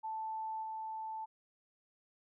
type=tone with level steps; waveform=sine; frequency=880 Hz; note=A5; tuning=in tune; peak=-37 / -39 dBFS; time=0.03-1.26 s; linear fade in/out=20 ms; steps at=0.62 s; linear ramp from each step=20 ms; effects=none